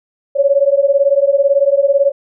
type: beating tone pair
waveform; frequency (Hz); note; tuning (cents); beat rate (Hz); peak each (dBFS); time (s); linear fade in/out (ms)
sine; 550 / 568; C#5 / C#5; -14 / +42; 18; -12; 0.35-2.12; 20
effects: none